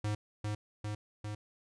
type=tone with echo; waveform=square; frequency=105.2 Hz; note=G#2; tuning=23 cents sharp; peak=-32 dBFS; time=0.04-0.15 s; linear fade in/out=5 ms; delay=400 ms; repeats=3; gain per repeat=-2 dB; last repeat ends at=1.35 s; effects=resampled to 22050 Hz